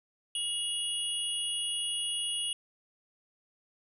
sine tone cluster, 2877 / 3352 / 9610 Hz, F#7 / G#7 / D9, -49 / +15 / +39 cents, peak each -32 / -40 / -36 dBFS, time 0.35-2.53 s, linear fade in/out 2 ms, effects 11-bit

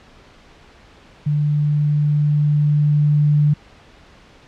sine tone with level ramp, 148.1 Hz, D3, 15 cents sharp, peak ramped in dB -15 to -11 dBFS, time 1.26-3.54 s, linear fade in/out 10 ms, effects pink hiss -47 dBFS RMS until 4.47 s + low-pass 4000 Hz 12 dB/octave

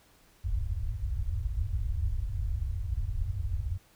white low-pass noise, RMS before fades -31 dBFS, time 0.44-3.78 s, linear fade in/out 10 ms, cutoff 100 Hz, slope 48 dB/octave, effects pink hiss -62 dBFS RMS until 3.95 s

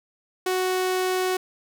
sawtooth tone, 370.3 Hz, F#4, 1 cent sharp, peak -18 dBFS, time 0.46-1.37 s, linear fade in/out 5 ms, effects none

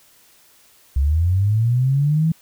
sine linear sweep, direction up, 65 to 164.81 Hz, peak -14 dBFS, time 0.96-2.32 s, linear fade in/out 5 ms, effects white hiss -53 dBFS RMS until 2.41 s

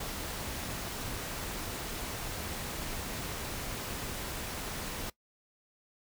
pink noise with amplitude modulation, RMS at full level -37 dBFS, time 0-5.1 s, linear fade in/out 5 ms, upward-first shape sine, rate 292 Hz, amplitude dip 25%, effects noise-tail reverb RT60 0.1 s tail -20 dB re dry

